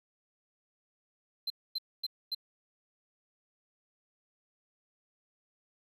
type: tone bursts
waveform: triangle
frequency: 4100 Hz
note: C8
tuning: 36 cents flat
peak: -30 dBFS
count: 4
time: 1.47-2.348 s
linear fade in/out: 5 ms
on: 32 ms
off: 250 ms
effects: none